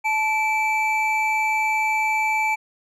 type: tone pair together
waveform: triangle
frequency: 870 / 2323 Hz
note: A5 / D7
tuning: -20 / -20 cents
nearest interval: octave + perfect fourth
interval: 1700 cents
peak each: -20 dBFS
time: 0.04-2.56 s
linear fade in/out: 20 ms
effects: none